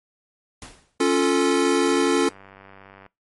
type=noise with exponential decay; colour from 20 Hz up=pink; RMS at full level=-36 dBFS; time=0.62-0.98 s; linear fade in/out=1 ms; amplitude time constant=78 ms
type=chord; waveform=square; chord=Db augmented; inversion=none; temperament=equal; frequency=277.2 / 349.2 / 440 Hz; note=Db4 / F4 / A4; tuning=0 / 0 / 0 cents; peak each=-22 dBFS; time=1-2.29 s; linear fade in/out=5 ms
type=click train; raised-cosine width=0.5 ms; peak=-30 dBFS; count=121; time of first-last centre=1.83-3.063 s; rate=97.3 Hz
effects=noise-tail reverb RT60 0.2 s tail -21 dB re dry + MP3 48 kbps